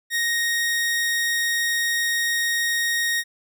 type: tone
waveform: sawtooth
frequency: 1867 Hz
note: A#6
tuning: 2 cents sharp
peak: -17 dBFS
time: 0.1-3.24 s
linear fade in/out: 50 ms
effects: none